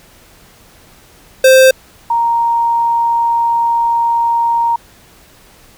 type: tone pair in turn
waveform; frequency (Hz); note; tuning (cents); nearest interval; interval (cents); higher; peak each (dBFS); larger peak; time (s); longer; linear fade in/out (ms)
square / sine; 523.3 / 932.4; C5 / A#5; 0 / 0; minor seventh; 1000; second; -4 / -10; first; 1.44-1.71 / 2.1-4.76; second; 5
effects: pink hiss -44 dBFS RMS until 5.77 s